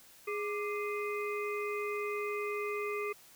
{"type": "harmonic tone with a mistuned harmonic", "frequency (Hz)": 415.3, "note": "G#4", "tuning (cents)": 0, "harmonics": [1, 3, 5, 6], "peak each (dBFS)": [-35, -40, -42, -43], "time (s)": [0.27, 3.13], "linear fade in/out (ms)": 10, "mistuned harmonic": 3, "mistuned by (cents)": -87, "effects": ["white hiss -58 dBFS RMS until 3.35 s"]}